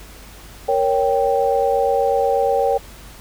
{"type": "chord", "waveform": "sine", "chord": "G diminished", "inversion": "first", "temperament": "equal", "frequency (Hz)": [466.2, 554.4, 784], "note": ["Bb4", "Db5", "G5"], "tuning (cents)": [0, 0, 0], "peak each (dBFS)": -19, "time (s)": [0.68, 2.78], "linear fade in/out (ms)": 10, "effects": ["added 50 Hz sine -41 dBFS peak until 3.2 s", "pink hiss -42 dBFS RMS until 3.2 s"]}